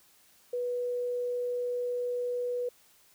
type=tone; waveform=sine; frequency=490 Hz; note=B4; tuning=14 cents flat; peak=-29 dBFS; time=0.53-2.69 s; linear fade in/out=5 ms; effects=white hiss -62 dBFS RMS until 3.14 s